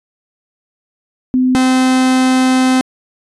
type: tone pair in turn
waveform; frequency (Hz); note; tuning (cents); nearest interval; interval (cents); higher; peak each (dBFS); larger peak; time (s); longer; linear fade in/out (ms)
sine / 45% pulse; 255.3 / 258.1; C4 / C4; -42 / -23; unison; 19; second; -9; neither; 1.34-1.55 / 1.55-2.81; second; 0
effects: resampled to 24000 Hz